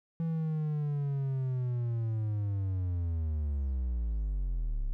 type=linear sweep; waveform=triangle; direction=down; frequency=165.8 to 31.83 Hz; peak=-27 dBFS; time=0.2-4.93 s; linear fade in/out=0 ms; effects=none